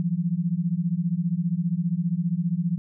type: beating tone pair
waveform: sine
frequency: 164.81 / 179.81 Hz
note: E3 / F#3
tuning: 0 / -49 cents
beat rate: 15 Hz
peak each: -25 dBFS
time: 0-2.78 s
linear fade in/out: 0 ms
effects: none